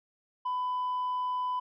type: tone with tanh clipping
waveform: triangle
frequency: 1000 Hz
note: B5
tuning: 21 cents sharp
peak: -29 dBFS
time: 0.45-1.6 s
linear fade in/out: 10 ms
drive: 6 dB
effects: none